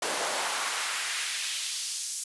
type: noise with high-pass filter sweep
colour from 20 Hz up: pink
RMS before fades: -31 dBFS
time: 0.02-2.24 s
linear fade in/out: 5 ms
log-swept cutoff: 460 to 6900 Hz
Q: 1.2
effects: resampled to 24000 Hz